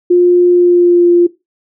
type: tone with pitch glide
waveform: sine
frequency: 354.3 to 348 Hz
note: F4 to F4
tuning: +25 to -6 cents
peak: -4 dBFS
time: 0.1-1.27 s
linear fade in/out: 10 ms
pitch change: -31 cents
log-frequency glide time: 0.5-1.09 s
effects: noise-tail reverb RT60 0.2 s tail -17 dB re dry